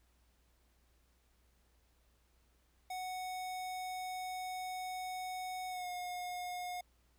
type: tone with pitch glide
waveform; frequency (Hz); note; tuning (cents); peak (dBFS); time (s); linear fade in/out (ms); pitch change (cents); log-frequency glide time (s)
square; 740 to 719.3; F#5 to F#5; 0 to -49; -40; 2.9-6.81; 5; -49; 5.69-5.88
effects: added 60 Hz sine -70 dBFS peak until 7.18 s + pink hiss -75 dBFS RMS until 7.18 s